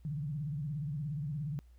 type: tone with vibrato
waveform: sine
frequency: 146.9 Hz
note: D3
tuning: 1 cent sharp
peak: -34 dBFS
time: 0.05-1.59 s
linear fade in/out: 0 ms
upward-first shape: sine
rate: 17 Hz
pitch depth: 160 cents each way
effects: added 60 Hz sine -55 dBFS peak until 1.78 s + pink hiss -75 dBFS RMS until 1.78 s